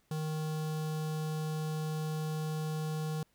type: tone with notch filter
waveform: square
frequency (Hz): 155.56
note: D#3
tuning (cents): 0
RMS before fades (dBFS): -35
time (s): 0.11-3.23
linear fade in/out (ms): 2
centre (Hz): 2100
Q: 1.7
effects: pink hiss -72 dBFS RMS until 3.34 s